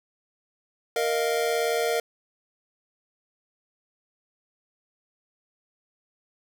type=chord; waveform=square; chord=Bb suspended fourth; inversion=none; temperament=just; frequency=466.2 / 621.6 / 699.2 Hz; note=Bb4 / Eb5 / F5; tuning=0 / -2 / +2 cents; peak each=-26 / -30 / -30 dBFS; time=0.96-2 s; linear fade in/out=2 ms; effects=none